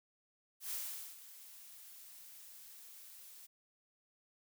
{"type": "noise with ADSR envelope", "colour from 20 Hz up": "blue", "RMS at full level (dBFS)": -40, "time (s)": [0.6, 3.47], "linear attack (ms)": 110, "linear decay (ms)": 440, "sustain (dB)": -15, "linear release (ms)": 16, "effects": []}